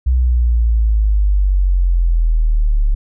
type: exponential sweep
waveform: sine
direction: down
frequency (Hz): 63.9 to 35.52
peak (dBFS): -10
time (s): 0.06-2.95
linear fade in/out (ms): 10
effects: none